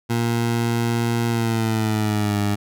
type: tone with pitch glide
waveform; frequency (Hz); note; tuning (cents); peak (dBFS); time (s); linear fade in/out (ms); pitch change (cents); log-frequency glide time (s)
20% pulse; 117.2 to 102.62; A#2 to G#2; +10 to -20; -14; 0.09-2.56; 20; -230; 1.28-2.39
effects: none